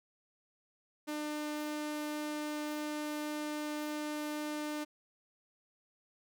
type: tone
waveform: sawtooth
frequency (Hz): 300.3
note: D4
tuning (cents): +39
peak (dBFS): -32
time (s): 1.07-4.85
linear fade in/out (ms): 20
effects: none